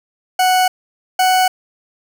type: tone pair in turn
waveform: 40% pulse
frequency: 740 / 742.9 Hz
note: F#5 / F#5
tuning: 0 / +7 cents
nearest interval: unison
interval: 7 cents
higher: second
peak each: -10 dBFS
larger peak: neither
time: 0.39-0.68 / 1.19-1.48 s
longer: neither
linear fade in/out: 5 ms
effects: none